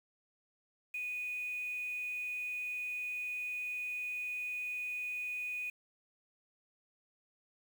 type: tone with quantisation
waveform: sine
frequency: 2477 Hz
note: D#7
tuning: 8 cents flat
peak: -36 dBFS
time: 0.94-5.7 s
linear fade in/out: 5 ms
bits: 9
effects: none